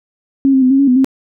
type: tone with pitch steps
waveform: sine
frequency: 271.9 / 264.7 / 255 / 270.2 / 278.4 / 250.4 / 265.6 Hz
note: C#4 / C4 / C4 / C#4 / C#4 / B3 / C4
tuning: -33 / +20 / -44 / -44 / +8 / +24 / +26 cents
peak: -7 dBFS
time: 0.45-1.045 s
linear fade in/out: 0 ms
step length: 85 ms
effects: none